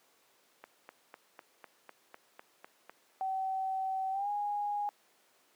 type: click train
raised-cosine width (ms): 0.5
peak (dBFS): -31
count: 10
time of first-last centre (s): 0.64-2.896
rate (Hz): 3.99
type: tone with pitch glide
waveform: sine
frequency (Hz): 764 to 823.6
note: G5 to G#5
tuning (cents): -45 to -15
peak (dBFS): -31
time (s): 3.21-4.89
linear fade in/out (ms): 0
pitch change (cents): +130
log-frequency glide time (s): 4.11-4.29
effects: pink hiss -67 dBFS RMS until 5.55 s + high-pass 400 Hz 12 dB/octave